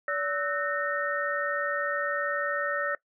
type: tone cluster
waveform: sine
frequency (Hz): 575 / 1308 / 1495 / 1834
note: D5 / E6 / F#6 / A#6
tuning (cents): -37 / -14 / +17 / -29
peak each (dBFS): -31 / -32 / -35 / -31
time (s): 0.08-2.95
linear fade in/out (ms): 2
effects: noise-tail reverb RT60 0.1 s tail -20 dB re dry